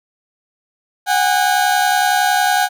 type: tone pair together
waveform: 30% pulse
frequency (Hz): 740 / 810.8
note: F#5 / G#5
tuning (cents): 0 / -42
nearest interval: major second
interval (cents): 158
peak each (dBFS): -13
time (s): 1.06-2.69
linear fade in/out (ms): 50
effects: none